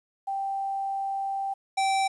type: tone pair in turn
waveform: sine / square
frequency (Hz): 784 / 776.3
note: G5 / G5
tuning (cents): 0 / -17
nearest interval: unison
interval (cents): 17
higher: first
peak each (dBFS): -27 / -23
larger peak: second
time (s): 0.27-1.54 / 1.77-2.08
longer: first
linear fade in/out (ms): 10
effects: resampled to 24000 Hz + 10-bit